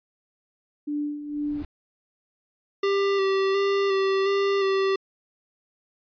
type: tone with tremolo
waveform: sine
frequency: 294.1 Hz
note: D4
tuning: 3 cents sharp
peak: -24 dBFS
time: 0.87-1.63 s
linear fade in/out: 10 ms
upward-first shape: sine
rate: 2.1 Hz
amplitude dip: 65%
type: noise with exponential growth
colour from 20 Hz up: brown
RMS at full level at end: -34 dBFS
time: 1.21-1.65 s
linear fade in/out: 2 ms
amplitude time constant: 94 ms
type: tone with vibrato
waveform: square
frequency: 392 Hz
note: G4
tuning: in tune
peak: -21 dBFS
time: 2.83-4.96 s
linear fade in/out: 5 ms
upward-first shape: square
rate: 1.4 Hz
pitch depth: 19 cents each way
effects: resampled to 11025 Hz